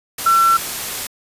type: tone in noise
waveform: sine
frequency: 1350 Hz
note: E6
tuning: 41 cents sharp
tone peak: -10 dBFS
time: 0.26-0.57 s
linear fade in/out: 5 ms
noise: white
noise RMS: -25 dBFS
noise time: 0.18-1.07 s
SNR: +12 dB
effects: resampled to 32000 Hz